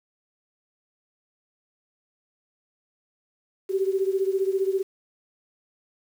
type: beating tone pair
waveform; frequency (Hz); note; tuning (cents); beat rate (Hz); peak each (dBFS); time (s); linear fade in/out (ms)
sine; 381.2 / 396.2; G4 / G4; -48 / +18; 15; -23 / -26; 3.69-4.83; 20
effects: 8-bit